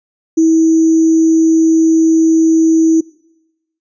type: tone with sample-and-hold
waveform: sine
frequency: 323.5 Hz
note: E4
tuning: 32 cents flat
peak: -6 dBFS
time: 0.37-3.01 s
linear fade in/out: 10 ms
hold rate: 6300 Hz
effects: noise-tail reverb RT60 1.0 s tail -24 dB re dry + resampled to 16000 Hz